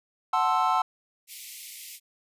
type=chord; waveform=triangle; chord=F# half-diminished seventh; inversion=none; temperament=equal; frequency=740 / 880 / 1046.5 / 1318.5 Hz; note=F#5 / A5 / C6 / E6; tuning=0 / 0 / 0 / 0 cents; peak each=-25 dBFS; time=0.33-0.82 s; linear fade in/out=5 ms
type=high-pass noise; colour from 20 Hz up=white; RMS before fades=-41 dBFS; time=1.27-2 s; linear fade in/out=50 ms; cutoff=2000 Hz; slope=96 dB/octave
effects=resampled to 32000 Hz